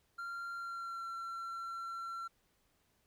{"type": "tone with pitch glide", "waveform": "triangle", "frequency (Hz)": [1384, 1357.1], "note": ["F6", "E6"], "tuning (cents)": [-16, 50], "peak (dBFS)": -38, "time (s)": [0.18, 2.28], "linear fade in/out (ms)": 10, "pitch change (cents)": -34, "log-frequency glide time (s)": [0.54, 1.06], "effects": ["pink hiss -75 dBFS RMS until 3.06 s"]}